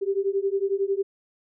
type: beating tone pair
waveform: sine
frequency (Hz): 387.8 / 398.8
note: G4 / G4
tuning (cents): -19 / +30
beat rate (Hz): 11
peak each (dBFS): -25 / -25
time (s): 0.01-1.03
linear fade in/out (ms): 20
effects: none